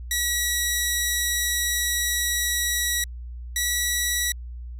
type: tone pair in turn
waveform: 10% pulse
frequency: 1929 / 1939.8 Hz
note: B6 / B6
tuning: -41 / -32 cents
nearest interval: unison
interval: 9 cents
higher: second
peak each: -13 dBFS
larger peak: neither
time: 0.11-3.04 / 3.56-4.32 s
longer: first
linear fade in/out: 2 ms
effects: added 60 Hz sine -33 dBFS peak until 4.79 s